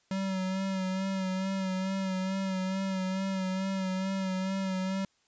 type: tone with vibrato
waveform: square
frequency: 190 Hz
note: F#3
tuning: 46 cents sharp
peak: -30 dBFS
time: 0.11-5.05 s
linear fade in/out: 2 ms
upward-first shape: sine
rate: 2.3 Hz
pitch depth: 32 cents each way
effects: white hiss -70 dBFS RMS until 5.27 s + resampled to 16000 Hz